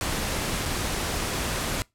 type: noise with dropouts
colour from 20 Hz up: pink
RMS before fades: -28 dBFS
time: 0.01-1.82 s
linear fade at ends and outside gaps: 0 ms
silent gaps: 0.654-0.658 s
effects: noise-tail reverb RT60 0.2 s tail -23 dB re dry + low-pass 12000 Hz 12 dB/octave